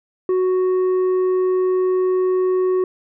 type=tone with tanh clipping; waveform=sine; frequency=370 Hz; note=F#4; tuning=in tune; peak=-16 dBFS; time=0.29-2.84 s; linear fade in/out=2 ms; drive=5 dB; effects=none